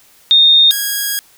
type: tone pair in turn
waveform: sine / 5% pulse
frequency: 3672 / 1644.7 Hz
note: A#7 / G#6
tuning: -27 / -17 cents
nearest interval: octave + major second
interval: 1390 cents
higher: first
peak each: -5 dBFS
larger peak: neither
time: 0.31-0.71 / 0.71-1.19 s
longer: second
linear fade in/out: 0 ms
effects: white hiss -48 dBFS RMS until 1.37 s